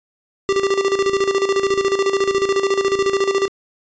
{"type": "tone with tremolo", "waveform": "square", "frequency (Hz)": 392.8, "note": "G4", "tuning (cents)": 4, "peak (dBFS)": -14, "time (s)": [0.49, 3.48], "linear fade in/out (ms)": 0, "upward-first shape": "square", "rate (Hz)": 14, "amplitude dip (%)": 65, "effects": ["resampled to 16000 Hz"]}